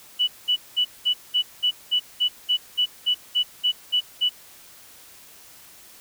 sine tone bursts, 2960 Hz, F#7, in tune, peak -17 dBFS, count 15, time 0.19-4.295 s, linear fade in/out 20 ms, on 87 ms, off 200 ms, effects white hiss -48 dBFS RMS until 6 s

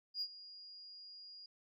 sine tone with ADSR envelope, 4853 Hz, D#8, 44 cents flat, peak -34 dBFS, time 0.14-1.46 s, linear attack 73 ms, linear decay 60 ms, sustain -17 dB, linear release 3 ms, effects tanh soft clip ceiling -31 dBFS

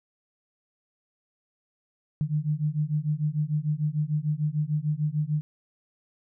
sine beating tone pair, 147.8 / 154.5 Hz, D3 / D#3, +11 / -12 cents, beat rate 6.7 Hz, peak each -27 dBFS, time 2.21-5.41 s, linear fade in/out 0 ms, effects none

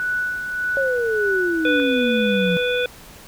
sine tone with tremolo, 1480 Hz, F#6, in tune, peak -19 dBFS, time 0-1.8 s, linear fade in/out 0 ms, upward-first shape sine, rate 1.7 Hz, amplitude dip 50%
sine exponential sweep, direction down, 554.4 to 172.4 Hz, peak -19 dBFS, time 0.77-2.57 s, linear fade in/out 0 ms
harmonic tone, 493.9 Hz, B4, in tune, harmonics 1 / 3 / 5 / 7, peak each -20 / -25 / -27 / -28 dBFS, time 1.65-2.86 s, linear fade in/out 2 ms
effects pink hiss -43 dBFS RMS until 3.27 s

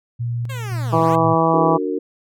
sine tone with tremolo, 118.8 Hz, A#2, 33 cents sharp, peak -20 dBFS, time 0.19-1.35 s, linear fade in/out 20 ms, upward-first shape square, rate 1.9 Hz, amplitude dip 40%
10% pulse linear two-way sweep, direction down then up, 555 to 140.9 to 555 Hz, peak -23 dBFS, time 0.49-1.16 s, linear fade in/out 10 ms, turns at 1 s
harmonic tone, 163.4 Hz, E3, 15 cents flat, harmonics 1 / 2 / 3 / 4 / 5 / 6 / 7, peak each -21 / -21 / -21 / -21 / -21 / -21 / -21 dBFS, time 0.92-1.78 s, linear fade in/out 20 ms
sine chord, D augmented, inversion none, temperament just, 293.7 / 367.1 / 458.9 Hz, D4 / F#4 / A#4, 0 / -14 / -27 cents, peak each -24 dBFS, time 1.53-1.99 s, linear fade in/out 10 ms
effects none

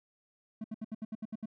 triangle tone bursts, 218.7 Hz, A3, 10 cents flat, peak -33 dBFS, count 9, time 0.61-1.458 s, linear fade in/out 5 ms, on 32 ms, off 70 ms, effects none

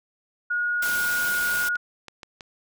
sine tone, 1443 Hz, F#6, 44 cents flat, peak -22 dBFS, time 0.5-1.77 s, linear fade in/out 10 ms
white noise, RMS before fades -31 dBFS, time 0.82-1.69 s, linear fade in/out 5 ms
clicks, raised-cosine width 0.2 ms, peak -22 dBFS, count 6, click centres 1.412 / 1.624 / 1.756 / 2.083 / 2.232 / 2.408 s
effects none

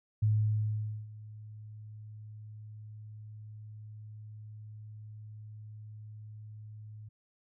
sine tone with ADSR envelope, 107.1 Hz, A2, 46 cents flat, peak -23 dBFS, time 0.22-7.09 s, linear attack 10 ms, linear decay 840 ms, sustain -21 dB, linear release 10 ms, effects none

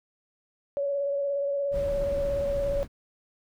sine tone with vibrato, 563 Hz, C#5, 27 cents sharp, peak -25 dBFS, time 0.77-2.83 s, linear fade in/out 0 ms, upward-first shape square, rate 17 Hz, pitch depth 17 cents each way
brown noise, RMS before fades -34 dBFS, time 1.71-2.88 s, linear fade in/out 50 ms
effects none

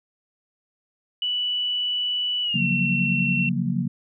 sine tone with pitch glide, 2961 to 2715 Hz, F#7 to F7, +1 to -50 cents, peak -22 dBFS, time 1.22-3.49 s, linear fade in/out 2 ms, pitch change -151 cents, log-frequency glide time 2.43-2.63 s
sine chord, Gb major seventh, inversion second, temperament equal, 138.59 / 174.61 / 185 / 233.1 Hz, Db3 / F3 / Gb3 / Bb3, 0 / 0 / 0 / 0 cents, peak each -27 dBFS, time 2.54-3.88 s, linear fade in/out 10 ms
effects none

